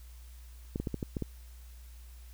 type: clicks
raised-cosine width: 3 ms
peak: -20 dBFS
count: 7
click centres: 0.759 / 0.8 / 0.872 / 0.943 / 1.028 / 1.168 / 1.223 s
effects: added 60 Hz sine -47 dBFS peak until 2.33 s + white hiss -61 dBFS RMS until 2.33 s